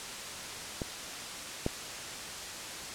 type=clicks; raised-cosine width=2 ms; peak=-20 / -15 dBFS; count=2; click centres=0.818 / 1.664 s; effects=white hiss -40 dBFS RMS until 2.94 s + low-pass 8000 Hz 12 dB/octave